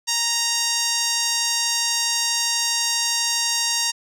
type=tone with band-pass filter; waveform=sawtooth; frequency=932.3 Hz; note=A#5; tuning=in tune; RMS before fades=-22 dBFS; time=0.07-3.92 s; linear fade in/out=20 ms; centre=6000 Hz; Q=1.9; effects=none